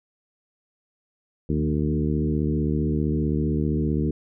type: harmonic tone with a mistuned harmonic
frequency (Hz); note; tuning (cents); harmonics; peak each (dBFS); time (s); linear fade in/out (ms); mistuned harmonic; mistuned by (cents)
75.4; D2; +46; 1 / 2 / 3 / 4 / 5 / 6; -27 / -25 / -27 / -28 / -31 / -35; 1.49-4.11; 5; 2; +37
effects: none